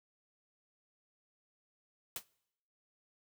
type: noise with exponential decay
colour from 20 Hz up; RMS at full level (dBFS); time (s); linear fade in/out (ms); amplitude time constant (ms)
white; -35; 2.16-2.25; 2; 18
effects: noise-tail reverb RT60 0.8 s tail -24 dB re dry